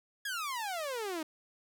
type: exponential sweep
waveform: sawtooth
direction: down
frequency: 1697 to 302.4 Hz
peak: -31 dBFS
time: 0.25-1.23 s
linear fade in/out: 5 ms
effects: none